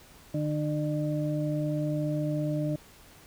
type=harmonic tone; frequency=150.6 Hz; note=D3; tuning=44 cents sharp; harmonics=1 / 2 / 4; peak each=-29 / -31 / -34 dBFS; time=0.34-2.76 s; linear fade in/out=5 ms; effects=pink hiss -54 dBFS RMS until 3.26 s